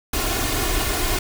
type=noise with comb filter; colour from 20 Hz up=pink; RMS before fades=-22 dBFS; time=0.13-1.19 s; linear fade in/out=5 ms; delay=2.8 ms; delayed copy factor=+0.7; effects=none